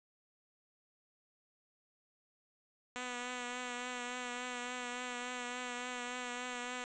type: tone with vibrato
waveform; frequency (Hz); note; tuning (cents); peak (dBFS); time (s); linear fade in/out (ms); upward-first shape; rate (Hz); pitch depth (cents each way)
5% pulse; 246.9; B3; 0; -28; 2.96-6.84; 0; triangle; 3.5; 28
effects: resampled to 16000 Hz + 9-bit